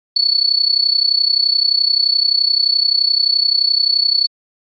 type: tone with amplitude modulation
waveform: sine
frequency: 4435 Hz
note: C#8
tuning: in tune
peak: -8 dBFS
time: 0.16-4.27 s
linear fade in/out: 5 ms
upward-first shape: sine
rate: 31.6 Hz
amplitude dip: 85%
effects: AAC 48 kbps